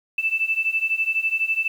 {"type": "beating tone pair", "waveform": "sine", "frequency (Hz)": [2637, 2649], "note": ["E7", "E7"], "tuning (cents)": [0, 8], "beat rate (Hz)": 12, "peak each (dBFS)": [-24, -22], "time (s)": [0.18, 1.68], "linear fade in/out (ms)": 5, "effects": ["8-bit"]}